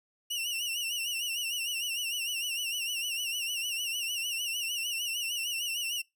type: tone with vibrato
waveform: sawtooth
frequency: 2825 Hz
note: F7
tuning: 19 cents sharp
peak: -28 dBFS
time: 0.3-6.02 s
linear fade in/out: 10 ms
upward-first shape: sine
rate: 6.6 Hz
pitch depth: 94 cents each way
effects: noise-tail reverb RT60 0.2 s tail -24 dB re dry